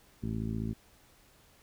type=harmonic tone; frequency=55 Hz; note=A1; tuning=in tune; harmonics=1 / 2 / 3 / 4 / 5 / 6 / 7; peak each=-40 / -36 / -40 / -36 / -43 / -47 / -47 dBFS; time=0.22-0.74 s; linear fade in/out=20 ms; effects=pink hiss -62 dBFS RMS until 1.62 s